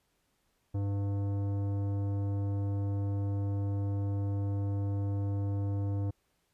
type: tone with tanh clipping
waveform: sine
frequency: 100 Hz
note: G2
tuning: 35 cents sharp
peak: -31 dBFS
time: 0.74-6.11 s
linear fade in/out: 10 ms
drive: 14 dB
effects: pink hiss -75 dBFS RMS until 6.53 s + resampled to 32000 Hz